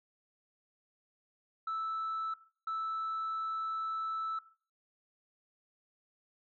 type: tone bursts at uneven times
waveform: sine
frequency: 1315 Hz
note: E6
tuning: 5 cents flat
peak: -31 dBFS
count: 2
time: 1.67-2.34 / 2.67-4.39 s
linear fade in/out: 5 ms
effects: noise-tail reverb RT60 0.4 s tail -17 dB re dry + tanh soft clip ceiling -31 dBFS